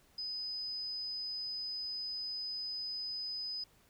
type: tone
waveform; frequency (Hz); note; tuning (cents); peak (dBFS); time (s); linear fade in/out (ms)
sine; 5010; D#8; +11; -37; 0.18-3.64; 5
effects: pink hiss -67 dBFS RMS until 3.89 s